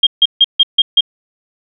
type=tone bursts; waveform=sine; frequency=3221 Hz; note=G7; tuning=46 cents sharp; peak=-4 dBFS; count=6; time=0.03-1.008 s; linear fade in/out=5 ms; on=38 ms; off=150 ms; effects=none